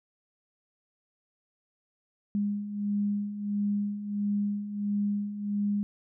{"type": "beating tone pair", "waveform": "sine", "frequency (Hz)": [203.4, 204.9], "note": ["G#3", "G#3"], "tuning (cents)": [-36, -23], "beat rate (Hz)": 1.5, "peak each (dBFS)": [-34, -28], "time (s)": [2.35, 5.83], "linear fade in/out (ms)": 0, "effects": []}